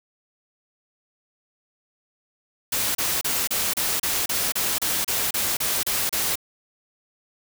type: noise bursts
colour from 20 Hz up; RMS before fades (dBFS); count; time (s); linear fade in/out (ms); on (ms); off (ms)
white; -24; 14; 2.72-6.356; 5; 230; 32
effects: none